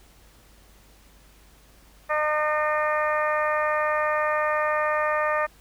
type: harmonic tone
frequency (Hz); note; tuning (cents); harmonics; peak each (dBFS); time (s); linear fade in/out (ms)
303.8; D#4; -41; 2 / 3 / 4 / 5 / 6 / 7 / 8; -25 / -31 / -26 / -38 / -28 / -39 / -38; 2.09-5.47; 20
effects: added 50 Hz sine -54 dBFS peak until 5.6 s + pink hiss -56 dBFS RMS until 5.6 s